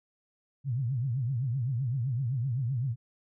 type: tone with vibrato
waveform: sine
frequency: 126.2 Hz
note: B2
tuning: 38 cents sharp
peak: -27 dBFS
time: 0.64-2.96 s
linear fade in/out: 50 ms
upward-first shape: triangle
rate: 7.8 Hz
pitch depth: 230 cents each way
effects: none